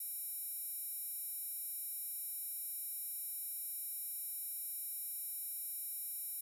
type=tone with high-pass filter; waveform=square; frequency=781 Hz; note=G5; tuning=7 cents flat; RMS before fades=-43 dBFS; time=0-6.41 s; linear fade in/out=5 ms; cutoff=11000 Hz; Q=5.3; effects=none